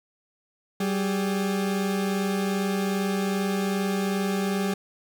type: tone pair together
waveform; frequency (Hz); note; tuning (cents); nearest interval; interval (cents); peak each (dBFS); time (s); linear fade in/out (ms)
40% pulse; 192.79 / 408.1; G3 / G#4; -29 / -30; octave + minor second; 1299; -24 / -29; 0.8-4.74; 5
effects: none